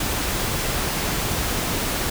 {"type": "noise", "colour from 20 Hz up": "pink", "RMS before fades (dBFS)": -24, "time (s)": [0, 2.1], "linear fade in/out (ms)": 5, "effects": []}